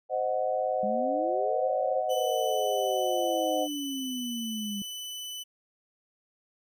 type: chord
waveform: sine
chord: C diminished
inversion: none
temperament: equal with one note detuned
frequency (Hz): 520.5 / 622.3 / 740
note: C5 / Eb5 / Gb5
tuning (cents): -9 / 0 / 0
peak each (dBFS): -30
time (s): 0.09-3.68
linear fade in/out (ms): 50
type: exponential two-way sweep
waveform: sine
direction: up then down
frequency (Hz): 200 to 579 to 200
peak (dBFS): -32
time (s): 0.83-4.82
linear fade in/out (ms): 2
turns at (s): 1.74
type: tone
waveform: sawtooth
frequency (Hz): 2995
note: F#7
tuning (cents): +20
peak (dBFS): -33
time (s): 2.09-5.44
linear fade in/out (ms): 20
effects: none